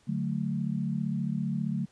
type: chord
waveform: sine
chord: D major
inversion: none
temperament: equal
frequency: 146.83 / 185 / 220 Hz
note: D3 / F#3 / A3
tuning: 0 / 0 / 0 cents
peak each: -32 dBFS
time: 0.07-1.86 s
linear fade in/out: 20 ms
effects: pink hiss -64 dBFS RMS until 1.91 s + resampled to 22050 Hz